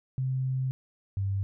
sine tone pair in turn, 130.81 / 98 Hz, C3 / G2, 0 / 0 cents, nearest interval perfect fourth, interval 500 cents, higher first, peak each -26 / -26 dBFS, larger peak neither, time 0.18-0.71 / 1.17-1.43 s, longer first, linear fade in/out 0 ms, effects none

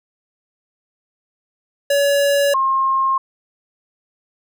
square / sine tone pair in turn, 566 / 1068.5 Hz, C#5 / C6, +36 / +36 cents, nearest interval major seventh, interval 1100 cents, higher second, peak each -14 dBFS, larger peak neither, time 1.9-2.54 / 2.54-3.18 s, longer neither, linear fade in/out 5 ms, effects none

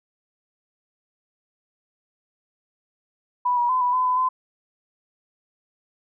sine tone with pitch steps, 986 / 962 / 1018 / 984 / 1014 / 1005 / 1023 Hz, B5 / B5 / C6 / B5 / B5 / B5 / C6, -3 / -46 / -48 / -7 / +45 / +30 / -39 cents, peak -18 dBFS, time 3.45-4.29 s, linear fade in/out 10 ms, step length 120 ms, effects none

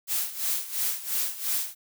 blue noise with tremolo, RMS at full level -26 dBFS, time 0.07-1.75 s, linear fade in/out 50 ms, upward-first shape sine, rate 2.9 Hz, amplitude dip 80%, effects none

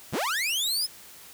sawtooth linear sweep, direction up, 43.1 to 5220 Hz, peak -22 dBFS, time 0.12-0.87 s, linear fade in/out 20 ms, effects white hiss -48 dBFS RMS until 1.33 s

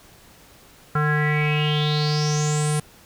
square tone with low-pass filter sweep, 150.3 Hz, D3, 40 cents sharp, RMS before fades -21 dBFS, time 0.95-2.8 s, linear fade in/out 5 ms, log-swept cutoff 1400 to 9800 Hz, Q 8.2, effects pink hiss -50 dBFS RMS until 3.05 s

